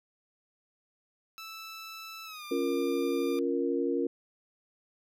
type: tone with pitch glide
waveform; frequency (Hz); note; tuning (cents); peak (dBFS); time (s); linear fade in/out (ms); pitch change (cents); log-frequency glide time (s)
15% pulse; 1318.5 to 1195.2; E6 to D6; 0 to +30; -35; 1.38-3.39; 0; -170; 2.25-2.45
type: chord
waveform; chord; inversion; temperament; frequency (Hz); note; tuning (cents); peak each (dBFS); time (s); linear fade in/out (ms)
sine; Bb minor; first; equal with one note detuned; 277.2 / 349.2 / 467.5; Db4 / F4 / Bb4; 0 / 0 / +5; -31; 2.51-4.07; 5
effects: none